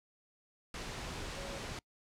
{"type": "tone in noise", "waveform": "sine", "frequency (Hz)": 554.4, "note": "C#5", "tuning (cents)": 0, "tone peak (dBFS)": -46, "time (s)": [1.36, 1.59], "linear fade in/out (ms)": 2, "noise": "pink", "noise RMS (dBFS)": -42, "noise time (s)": [0.74, 1.79], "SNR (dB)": -7, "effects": ["noise-tail reverb RT60 0.1 s tail -25 dB re dry", "low-pass 7000 Hz 12 dB/octave"]}